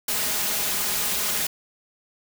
white noise with comb filter, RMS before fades -25 dBFS, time 0.08-1.47 s, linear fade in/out 5 ms, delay 4.8 ms, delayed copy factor +0.6, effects none

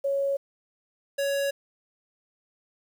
sine / square tone pair in turn, 554.4 / 558.6 Hz, C#5 / C#5, 0 / +13 cents, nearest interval unison, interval 13 cents, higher second, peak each -23 / -25 dBFS, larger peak first, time 0.04-0.37 / 1.18-1.51 s, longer neither, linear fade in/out 10 ms, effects 9-bit

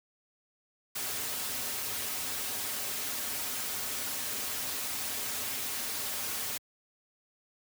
white noise with comb filter, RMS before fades -35 dBFS, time 0.95-6.58 s, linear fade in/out 10 ms, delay 5.9 ms, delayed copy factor -0.65, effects high-pass 80 Hz 12 dB/octave

